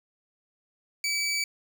20% pulse tone, 2296 Hz, D7, 40 cents flat, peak -21 dBFS, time 1.04-1.44 s, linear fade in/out 2 ms, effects none

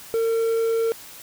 triangle tone, 454.8 Hz, A#4, 43 cents flat, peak -17 dBFS, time 0.14-0.92 s, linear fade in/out 0 ms, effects white hiss -42 dBFS RMS until 1.22 s

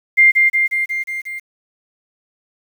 sine tone with echo, 2100 Hz, C7, 6 cents sharp, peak -6 dBFS, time 0.17-0.32 s, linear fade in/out 20 ms, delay 180 ms, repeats 6, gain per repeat -3 dB, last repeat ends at 1.4 s, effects 7-bit

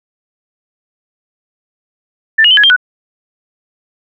sine tone with pitch steps, 1776 / 2881 / 3059 / 1674 / 3187 / 1480 Hz, A6 / F#7 / G7 / G#6 / G7 / F#6, +16 / -47 / -43 / +13 / +28 / 0 cents, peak -4 dBFS, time 2.38-2.764 s, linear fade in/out 10 ms, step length 64 ms, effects none

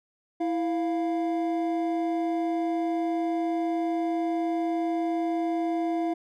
triangle tone pair together, 329.6 / 698.5 Hz, E4 / F5, 0 / 0 cents, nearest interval octave + minor second, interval 1300 cents, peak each -24 / -28 dBFS, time 0.4-6.14 s, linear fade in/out 10 ms, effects none

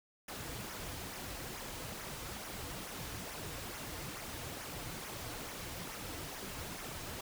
pink noise with flanger, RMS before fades -44 dBFS, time 0.28-7.21 s, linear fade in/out 5 ms, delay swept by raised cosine 0.23 to 5.23 ms, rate 2.3 Hz, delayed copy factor -0.55, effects none

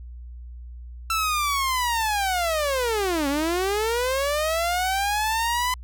sawtooth linear two-way sweep, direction down then up, 1340 to 271.9 to 1013 Hz, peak -18 dBFS, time 1.1-5.74 s, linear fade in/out 2 ms, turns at 3.28 s, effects added 60 Hz sine -36 dBFS peak until 5.83 s

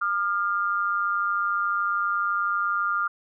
sine tone pair together, 1208.9 / 1396.9 Hz, D6 / F6, +50 / 0 cents, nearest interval minor third, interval 250 cents, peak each -25 dBFS, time 0.01-3.08 s, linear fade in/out 10 ms, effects none

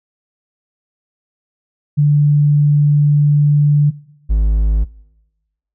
sine / triangle tone pair in turn, 146.6 / 52.72 Hz, D3 / G#1, -3 / +27 cents, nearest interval octave + tritone, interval 1770 cents, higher first, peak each -8 dBFS, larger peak neither, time 1.97-3.91 / 4.29-4.85 s, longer first, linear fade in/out 20 ms, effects noise-tail reverb RT60 1.0 s tail -22 dB re dry

